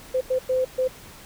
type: tone bursts at uneven times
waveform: sine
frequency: 514 Hz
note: C5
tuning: 31 cents flat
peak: -19 dBFS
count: 4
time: 0.14-0.21 / 0.3-0.39 / 0.49-0.65 / 0.78-0.88 s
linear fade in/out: 10 ms
effects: pink hiss -45 dBFS RMS until 1.25 s